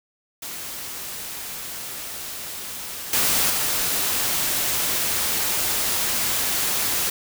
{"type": "noise with level steps", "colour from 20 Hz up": "white", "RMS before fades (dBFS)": [-33, -20, -23], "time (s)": [0.42, 7.1], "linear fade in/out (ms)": 5, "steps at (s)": [3.13, 3.5], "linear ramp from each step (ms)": 2, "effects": []}